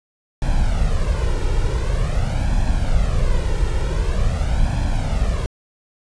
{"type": "noise with flanger", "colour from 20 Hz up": "brown", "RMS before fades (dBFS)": -18, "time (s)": [0.42, 5.46], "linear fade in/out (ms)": 0, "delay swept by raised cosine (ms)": [1.2, 2.18], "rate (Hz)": 0.46, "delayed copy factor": 0.7, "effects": ["resampled to 22050 Hz"]}